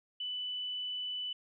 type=tone; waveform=sine; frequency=2987 Hz; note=F#7; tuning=16 cents sharp; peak=-35 dBFS; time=0.2-1.33 s; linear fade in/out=5 ms; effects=none